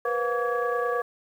sine tone cluster, 482.4 / 512 / 712 / 1146 / 1664 Hz, B4 / C5 / F5 / D6 / G#6, -41 / -38 / +33 / -43 / +3 cents, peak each -26 / -32 / -33 / -29 / -33 dBFS, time 0.05-1.02 s, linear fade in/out 5 ms, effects tanh soft clip ceiling -14 dBFS + 9-bit

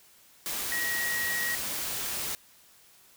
sine tone in noise, 1902 Hz, A#6, 34 cents sharp, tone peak -29 dBFS, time 0.72-1.55 s, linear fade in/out 0 ms, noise white, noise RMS -33 dBFS, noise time 0.46-2.35 s, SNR +1 dB, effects white hiss -58 dBFS RMS until 3.16 s

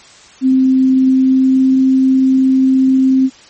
sine tone with pitch glide, 261.6 to 263.1 Hz, C4 to C4, 0 to +10 cents, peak -7 dBFS, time 0.41-3.3 s, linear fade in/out 50 ms, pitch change +10 cents, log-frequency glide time 1.07-1.81 s, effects white hiss -41 dBFS RMS until 3.49 s + MP3 32 kbps

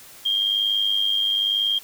sine tone with amplitude modulation, 3213 Hz, G7, 42 cents sharp, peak -16 dBFS, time 0.25-1.79 s, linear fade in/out 10 ms, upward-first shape sine, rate 101 Hz, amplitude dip 60%, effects white hiss -45 dBFS RMS until 1.83 s

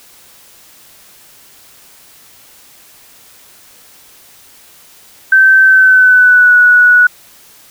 sine tone with pitch glide, 1547 to 1468.6 Hz, G6 to F#6, -23 to -13 cents, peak -3 dBFS, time 5.32-7.07 s, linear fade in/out 5 ms, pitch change -90 cents, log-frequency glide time 5.62-6.55 s, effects white hiss -42 dBFS RMS until 7.7 s

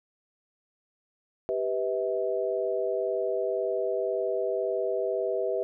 sine chord, E minor, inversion first, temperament equal with one note detuned, 392 / 493.9 / 643.8 Hz, G4 / B4 / E5, 0 / 0 / -41 cents, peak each -30 dBFS, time 1.49-5.63 s, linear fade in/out 0 ms, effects none

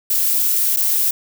violet noise with dropouts, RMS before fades -17 dBFS, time 0.1-1.11 s, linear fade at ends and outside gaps 5 ms, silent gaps 0.763-0.769 s, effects none

